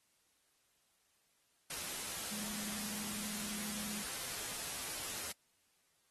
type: tone in noise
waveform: sine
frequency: 209.4 Hz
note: G#3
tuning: 15 cents sharp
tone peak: -46 dBFS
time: 2.31-4.02 s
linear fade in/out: 5 ms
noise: white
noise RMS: -42 dBFS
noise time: 1.7-5.32 s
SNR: -7 dB
effects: white hiss -75 dBFS RMS until 6.1 s + AAC 32 kbps